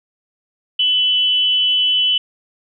sine tone with amplitude modulation, 2998 Hz, F#7, 22 cents sharp, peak -10 dBFS, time 0.79-2.18 s, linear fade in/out 5 ms, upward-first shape sine, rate 293 Hz, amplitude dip 55%, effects none

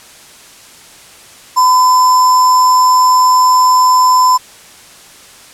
sine tone with sample-and-hold, 1009 Hz, B5, 37 cents sharp, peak -5 dBFS, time 1.56-4.38 s, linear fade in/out 20 ms, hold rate 6300 Hz, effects white hiss -38 dBFS RMS until 5.53 s + low-pass 10000 Hz 12 dB/octave

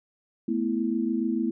sine chord, A suspended second, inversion none, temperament equal, 220 / 246.9 / 329.6 Hz, A3 / B3 / E4, 0 / 0 / 0 cents, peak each -28 dBFS, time 0.48-1.51 s, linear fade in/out 5 ms, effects none

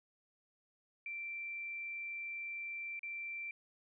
sine tone with dropouts, 2349 Hz, D7, in tune, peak -40 dBFS, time 1.06-3.51 s, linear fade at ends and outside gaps 2 ms, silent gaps 2.993-3.031 s, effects none

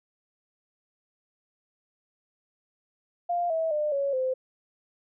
sine tone with pitch steps, 698.5 / 648 / 601.1 / 557.6 / 517.3 Hz, F5 / E5 / D5 / C#5 / C5, 0 / -30 / +40 / +10 / -20 cents, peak -24 dBFS, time 3.29-4.34 s, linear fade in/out 10 ms, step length 210 ms, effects none

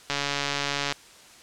click train, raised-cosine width 0.2 ms, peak -9 dBFS, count 118, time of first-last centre 0.1-0.924 s, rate 142 Hz, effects white hiss -50 dBFS RMS until 1.42 s + low-pass 8000 Hz 12 dB/octave

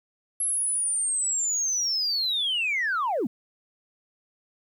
sine linear sweep, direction down, 11175 to 189.8 Hz, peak -22 dBFS, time 0.4-3.27 s, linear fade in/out 5 ms, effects tanh soft clip ceiling -20 dBFS + 10-bit

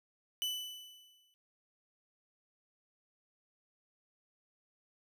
40% pulse tone with exponential decay, 2990 Hz, F#7, 17 cents sharp, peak -31 dBFS, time 0.42-1.34 s, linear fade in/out 0 ms, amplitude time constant 200 ms, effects none

